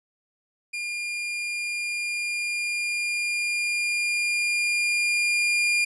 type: tone with level ramp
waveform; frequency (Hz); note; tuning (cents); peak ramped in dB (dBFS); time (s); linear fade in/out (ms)
40% pulse; 2412; D7; +46; -28 to -19; 0.73-5.85; 10
effects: resampled to 22050 Hz